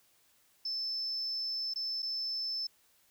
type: tone with dropouts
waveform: sine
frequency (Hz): 5274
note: E8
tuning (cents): 0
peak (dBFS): -32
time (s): 0.65-2.67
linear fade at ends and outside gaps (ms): 5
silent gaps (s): 1.738-1.758 / 2.022-2.027
effects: tanh soft clip ceiling -28 dBFS + white hiss -68 dBFS RMS until 3.1 s